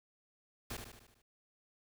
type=noise with echo; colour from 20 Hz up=pink; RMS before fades=-42 dBFS; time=0.7-0.77 s; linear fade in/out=5 ms; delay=75 ms; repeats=6; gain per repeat=-5 dB; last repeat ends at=1.22 s; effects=none